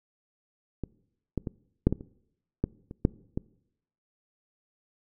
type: clicks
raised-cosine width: 3 ms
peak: -19 / -15 / -19 / -6 / -14 / -28 / -12 / -27 / -7 / -16 dBFS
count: 10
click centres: 0.837 / 1.377 / 1.472 / 1.87 / 1.926 / 2.009 / 2.64 / 2.911 / 3.051 / 3.375 s
effects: noise-tail reverb RT60 0.8 s tail -23 dB re dry